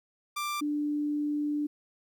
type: tone pair in turn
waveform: sawtooth / sine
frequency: 1181 / 295.2 Hz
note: D6 / D4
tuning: +9 / +9 cents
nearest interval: 2 octaves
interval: 2400 cents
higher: first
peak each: -27 dBFS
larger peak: neither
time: 0.36-0.61 / 0.61-1.67 s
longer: second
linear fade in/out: 10 ms
effects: 11-bit